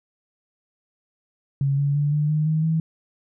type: tone with pitch steps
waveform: sine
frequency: 138.59 / 142.08 / 145.65 / 149.31 / 153.07 / 156.92 / 160.86 Hz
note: C#3 / C#3 / D3 / D3 / D#3 / D#3 / E3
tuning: 0 / +43 / -14 / +29 / -28 / +15 / -42 cents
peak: -18 dBFS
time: 1.61-2.8 s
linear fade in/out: 2 ms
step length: 170 ms
effects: none